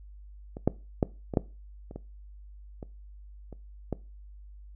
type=clicks; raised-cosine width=2 ms; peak=-25 / -8 / -9 / -19 / -8 / -29 / -24 / -26 / -30 / -16 dBFS; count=10; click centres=0.569 / 0.676 / 1.028 / 1.338 / 1.372 / 1.911 / 1.96 / 2.828 / 3.527 / 3.927 s; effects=noise-tail reverb RT60 0.3 s tail -20 dB re dry + added 50 Hz sine -45 dBFS peak until 4.75 s